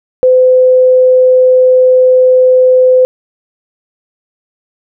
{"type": "tone", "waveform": "sine", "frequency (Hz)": 510, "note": "C5", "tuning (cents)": -44, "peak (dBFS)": -3, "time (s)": [0.23, 3.05], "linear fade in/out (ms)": 0, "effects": []}